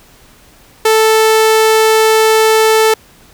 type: tone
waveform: sawtooth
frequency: 440 Hz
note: A4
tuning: in tune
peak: -3 dBFS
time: 0.85-2.94 s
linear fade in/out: 5 ms
effects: pink hiss -44 dBFS RMS until 3.33 s